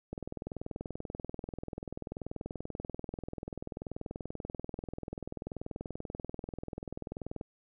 click train, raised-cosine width 2 ms, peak -25 dBFS, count 151, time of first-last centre 0.13-7.412 s, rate 20.6 Hz, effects none

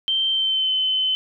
sine tone with pitch glide, 3129 to 3052 Hz, G7 to G7, -4 to -47 cents, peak -18 dBFS, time 0.08-1.15 s, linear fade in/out 0 ms, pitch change -43 cents, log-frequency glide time 0.3-0.72 s, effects none

